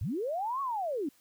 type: linear two-way sweep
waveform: sine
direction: up then down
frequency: 71 to 1130 to 256.1 Hz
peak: -30 dBFS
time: 0.01-1.09 s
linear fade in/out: 5 ms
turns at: 0.61 s
effects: white hiss -65 dBFS RMS until 1.2 s

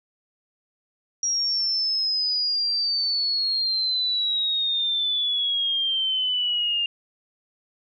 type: exponential sweep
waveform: sine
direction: down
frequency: 5680 to 2802 Hz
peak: -21 dBFS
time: 1.23-6.86 s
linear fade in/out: 2 ms
effects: none

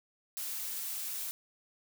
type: noise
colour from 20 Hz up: blue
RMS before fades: -38 dBFS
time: 0.37-1.31 s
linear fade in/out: 0 ms
effects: none

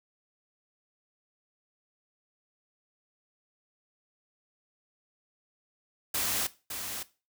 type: noise with echo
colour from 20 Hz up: white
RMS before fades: -30 dBFS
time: 6.14-6.47 s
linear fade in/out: 5 ms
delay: 560 ms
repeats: 1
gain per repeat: -7 dB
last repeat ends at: 7.03 s
effects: noise-tail reverb RT60 0.3 s tail -17 dB re dry

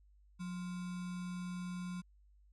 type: tone with sample-and-hold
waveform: sine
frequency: 180 Hz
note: F#3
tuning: 47 cents flat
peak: -39 dBFS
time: 0.39-2.02 s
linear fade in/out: 20 ms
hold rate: 1225 Hz
effects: added 50 Hz sine -62 dBFS peak until 2.52 s + resampled to 24000 Hz

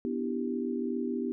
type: chord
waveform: sine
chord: E minor seventh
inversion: second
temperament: equal with one note detuned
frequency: 246.9 / 293.7 / 328.7 / 392 Hz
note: B3 / D4 / E4 / G4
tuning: 0 / 0 / -5 / 0 cents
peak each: -32 / -38 / -37 / -35 dBFS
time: 0.05-1.32 s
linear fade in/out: 0 ms
effects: none

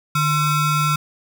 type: ring-modulated tone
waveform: square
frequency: 599 Hz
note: D5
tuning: 34 cents sharp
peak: -14 dBFS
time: 0.15-0.96 s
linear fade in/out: 5 ms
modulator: 750 Hz
effects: none

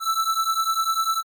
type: beating tone pair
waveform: square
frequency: 1318.5 / 1328.5 Hz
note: E6 / E6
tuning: 0 / +13 cents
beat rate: 10 Hz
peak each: -24 dBFS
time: 0-1.23 s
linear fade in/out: 50 ms
effects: MP3 96 kbps

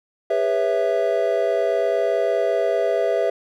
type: chord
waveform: triangle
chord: C# minor seventh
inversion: second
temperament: equal with one note detuned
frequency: 405.1 / 493.9 / 554.4 / 659.3 Hz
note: G#4 / B4 / C#5 / E5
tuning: -43 / 0 / 0 / 0 cents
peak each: -22 / -22 / -24 / -19 dBFS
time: 0.3-3.3 s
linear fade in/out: 5 ms
effects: none

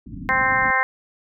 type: low-pass noise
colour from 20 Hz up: white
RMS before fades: -34 dBFS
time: 0.06-0.71 s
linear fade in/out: 5 ms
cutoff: 300 Hz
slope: 96 dB/octave
type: harmonic tone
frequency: 261.6 Hz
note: C4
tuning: in tune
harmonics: 2 / 3 / 4 / 5 / 6 / 7 / 8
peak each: -31 / -25 / -22 / -31 / -23 / -22 / -24 dBFS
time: 0.29-0.83 s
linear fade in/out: 0 ms
effects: none

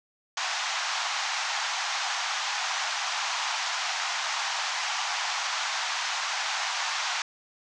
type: band-pass noise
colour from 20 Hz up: pink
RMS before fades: -30 dBFS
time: 0.37-7.22 s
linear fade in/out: 2 ms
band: 740 to 6800 Hz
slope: 48 dB/octave
effects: none

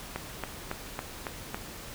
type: click train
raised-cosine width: 0.5 ms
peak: -17 dBFS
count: 6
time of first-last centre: 0.16-1.545 s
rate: 3.61 Hz
effects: pink hiss -43 dBFS RMS until 1.94 s

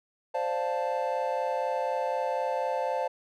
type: chord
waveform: triangle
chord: D minor seventh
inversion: third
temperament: equal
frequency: 523.3 / 587.3 / 698.5 / 880 Hz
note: C5 / D5 / F5 / A5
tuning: 0 / 0 / 0 / 0 cents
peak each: -29 / -32 / -32 / -30 dBFS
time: 0.34-3.08 s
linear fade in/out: 10 ms
effects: none

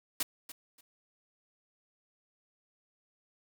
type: noise with echo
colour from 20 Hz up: white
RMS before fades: -31 dBFS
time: 0.2-0.23 s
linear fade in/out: 5 ms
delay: 290 ms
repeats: 2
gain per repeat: -14 dB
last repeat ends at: 0.81 s
effects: none

